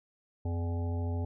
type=harmonic tone with a mistuned harmonic; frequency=84.3 Hz; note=E2; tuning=39 cents sharp; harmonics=1 / 3 / 5 / 7 / 9 / 10; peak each=-30 / -40 / -44 / -47 / -49 / -50 dBFS; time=0.45-1.25 s; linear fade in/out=5 ms; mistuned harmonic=1; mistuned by=+91 cents; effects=none